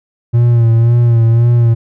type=tone with vibrato; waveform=triangle; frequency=117 Hz; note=A#2; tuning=7 cents sharp; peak=-4 dBFS; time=0.33-1.75 s; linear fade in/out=20 ms; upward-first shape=sine; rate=1.9 Hz; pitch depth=43 cents each way; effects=none